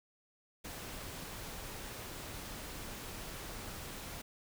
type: noise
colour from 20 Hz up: pink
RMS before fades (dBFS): -45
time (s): 0.64-4.22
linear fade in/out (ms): 10
effects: none